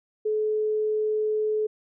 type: tone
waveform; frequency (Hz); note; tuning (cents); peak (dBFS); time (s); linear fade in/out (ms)
sine; 429.2; A4; -43; -22; 0.25-1.67; 10
effects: none